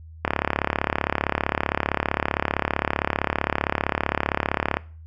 click train, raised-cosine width 0.5 ms, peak -5 dBFS, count 161, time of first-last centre 0.25-4.77 s, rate 35.4 Hz, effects noise-tail reverb RT60 0.4 s tail -20 dB re dry + added 80 Hz sine -40 dBFS peak until 5.06 s

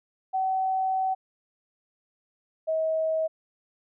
sine tone pair in turn, 759 / 638.2 Hz, F#5 / D#5, +44 / +44 cents, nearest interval minor third, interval 300 cents, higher first, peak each -23 dBFS, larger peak neither, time 0.33-1.15 / 2.67-3.28 s, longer first, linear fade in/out 20 ms, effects none

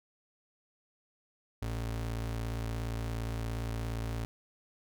square ring-modulated tone, 83.9 Hz, E2, 31 cents sharp, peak -31 dBFS, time 1.62-4.25 s, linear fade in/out 0 ms, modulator 28.6 Hz, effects none

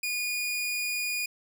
sawtooth tone, 2447 Hz, D#7, 29 cents flat, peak -25 dBFS, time 0.03-1.26 s, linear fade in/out 5 ms, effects none

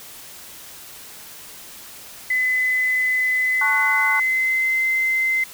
sine tone with pitch glide, 2018 to 2068 Hz, B6 to C7, +37 to -21 cents, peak -17 dBFS, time 2.3-5.44 s, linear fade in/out 5 ms, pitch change +42 cents, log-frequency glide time 3.4-4.83 s
sine chord, F# minor, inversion first, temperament equal, 880 / 1108.7 / 1480 Hz, A5 / C#6 / F#6, 0 / 0 / 0 cents, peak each -25 / -25 / -24 dBFS, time 3.61-4.2 s, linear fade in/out 5 ms
effects white hiss -40 dBFS RMS until 5.53 s

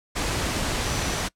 sine tone in noise, 5920 Hz, F#8, in tune, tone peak -37 dBFS, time 0.83-1.23 s, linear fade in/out 20 ms, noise pink, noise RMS -26 dBFS, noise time 0.15-1.29 s, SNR -14 dB, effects noise-tail reverb RT60 0.1 s tail -23 dB re dry + low-pass 9000 Hz 12 dB/octave

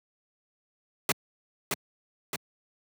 pink noise with echo, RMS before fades -24 dBFS, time 1.09-1.12 s, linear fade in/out 2 ms, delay 620 ms, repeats 2, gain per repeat -4 dB, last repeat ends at 2.36 s, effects high-pass 150 Hz 12 dB/octave

